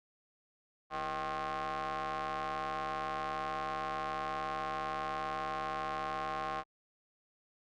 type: ring-modulated tone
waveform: sawtooth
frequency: 148.7 Hz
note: D3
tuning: 22 cents sharp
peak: -28 dBFS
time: 0.9-6.64 s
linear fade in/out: 50 ms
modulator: 926 Hz
effects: low-pass 4000 Hz 12 dB/octave + Opus 48 kbps